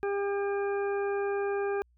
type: harmonic tone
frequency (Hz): 401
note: G4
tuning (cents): +39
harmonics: 1 / 2 / 3 / 4 / 6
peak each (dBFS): -28 / -37 / -42 / -40 / -47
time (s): 0.03-1.82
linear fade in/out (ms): 0
effects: added 60 Hz sine -62 dBFS peak until 1.97 s